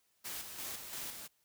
white noise with tremolo, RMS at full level -42 dBFS, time 0.24-1.28 s, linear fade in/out 20 ms, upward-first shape square, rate 2.9 Hz, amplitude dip 45%, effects white hiss -75 dBFS RMS until 1.44 s

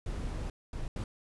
brown noise bursts at uneven times, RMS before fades -36 dBFS, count 3, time 0.06-0.5 / 0.73-0.88 / 0.96-1.04 s, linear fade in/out 2 ms, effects resampled to 24000 Hz

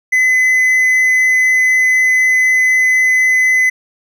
triangle tone, 2024 Hz, B6, 42 cents sharp, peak -7 dBFS, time 0.12-3.7 s, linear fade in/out 10 ms, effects none

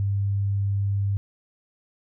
sine tone, 99.6 Hz, G2, 28 cents sharp, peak -21 dBFS, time 0-1.17 s, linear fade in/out 0 ms, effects none

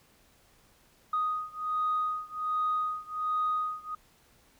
sine beating tone pair, 1245 / 1246.3 Hz, D#6 / D#6, +1 / +2 cents, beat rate 1.3 Hz, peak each -30 / -31 dBFS, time 1.13-3.95 s, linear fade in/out 5 ms, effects tanh soft clip ceiling -21 dBFS + pink hiss -63 dBFS RMS until 4.59 s

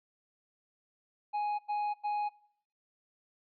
triangle tone bursts, 832 Hz, G#5, 3 cents sharp, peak -28 dBFS, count 3, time 1.33-2.294 s, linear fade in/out 20 ms, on 260 ms, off 92 ms, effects noise-tail reverb RT60 0.6 s tail -22 dB re dry + resampled to 11025 Hz

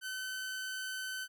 sawtooth tone, 1523 Hz, F#6, 50 cents sharp, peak -34 dBFS, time 0.01-1.28 s, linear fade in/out 50 ms, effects none

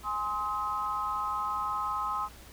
sine chord, Ab major, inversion none, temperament equal with one note detuned, 830.6 / 1046.5 / 1271.4 Hz, Ab5 / C6 / Eb6, 0 / 0 / +37 cents, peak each -37 / -33 / -32 dBFS, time 0.03-2.29 s, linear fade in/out 50 ms, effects added 60 Hz sine -52 dBFS peak until 2.52 s + pink hiss -52 dBFS RMS until 2.52 s

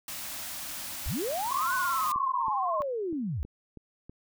white band-stop noise, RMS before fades -38 dBFS, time 0.08-2.12 s, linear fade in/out 2 ms, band 340 to 540 Hz, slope 96 dB/octave
sine linear two-way sweep, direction up then down, 31.11 to 1520 to 54.5 Hz, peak -29 dBFS, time 1.06-3.43 s, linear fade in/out 0 ms, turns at 1.74 s
sine tone with vibrato, 1061 Hz, C6, 24 cents sharp, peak -28 dBFS, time 1.51-2.82 s, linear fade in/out 0 ms, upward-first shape triangle, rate 18 Hz, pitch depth 90 cents each way
click train, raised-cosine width 3 ms, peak -32 dBFS, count 7, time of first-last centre 2.16-4.095 s, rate 3.1 Hz
effects none

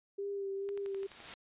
sine tone with vibrato, 396.1 Hz, G4, 18 cents sharp, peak -35 dBFS, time 0.18-1.07 s, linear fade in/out 10 ms, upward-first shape sine, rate 2.2 Hz, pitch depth 25 cents each way
white noise with exponential growth, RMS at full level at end -42 dBFS, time 0.55-1.34 s, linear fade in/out 1 ms, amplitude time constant 170 ms
click train, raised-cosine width 0.3 ms, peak -35 dBFS, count 8, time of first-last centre 0.69-1.288 s, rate 11.7 Hz
effects resampled to 8000 Hz

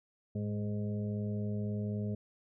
harmonic tone with a mistuned harmonic, 103.83 Hz, G#2, in tune, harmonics 1 / 2 / 4 / 5 / 6, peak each -35 / -36 / -44 / -50 / -49 dBFS, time 0.35-2.15 s, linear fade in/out 5 ms, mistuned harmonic 1, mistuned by +42 cents, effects none

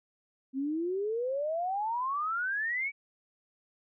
sine exponential sweep, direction up, 258.7 to 2303 Hz, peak -29 dBFS, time 0.53-2.92 s, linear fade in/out 50 ms, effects none

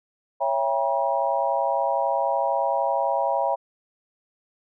sine chord, C# diminished seventh, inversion none, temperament just, 554.4 / 665.2 / 798.3 / 957.9 Hz, C#5 / E5 / G5 / Bb5, 0 / +16 / +31 / +47 cents, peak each -26 dBFS, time 0.4-3.56 s, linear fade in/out 20 ms, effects none

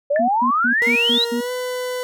sine exponential sweep, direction up, 554.4 to 4100 Hz, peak -15 dBFS, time 0.1-1.25 s, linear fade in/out 10 ms
sine tone with exponential decay, 1760 Hz, A6, in tune, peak -18 dBFS, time 0.16-0.24 s, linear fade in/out 1 ms, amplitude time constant 16 ms
sine tone bursts, 240.3 Hz, B3, 47 cents flat, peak -20 dBFS, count 6, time 0.19-1.41 s, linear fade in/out 10 ms, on 95 ms, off 130 ms
40% pulse tone with pitch glide, 469.9 to 500.7 Hz, A#4 to B4, +14 to +24 cents, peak -22 dBFS, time 0.82-2.03 s, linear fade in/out 0 ms, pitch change +110 cents, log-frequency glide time 1.34-1.51 s
effects none

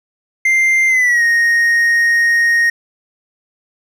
triangle tone with pitch glide, 2093 to 1864.7 Hz, C7 to A#6, 0 to 0 cents, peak -8 dBFS, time 0.45-2.7 s, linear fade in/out 5 ms, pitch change -200 cents, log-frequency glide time 0.88-1.23 s, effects none

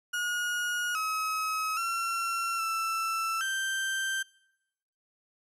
35% pulse tone with pitch steps, 1442 / 1278 / 1359 / 1331 / 1566 Hz, F#6 / D#6 / F6 / E6 / G6, -45 / +46 / -48 / +16 / -2 cents, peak -27 dBFS, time 0.13-4.23 s, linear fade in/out 10 ms, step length 820 ms, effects noise-tail reverb RT60 0.9 s tail -23 dB re dry + resampled to 32000 Hz

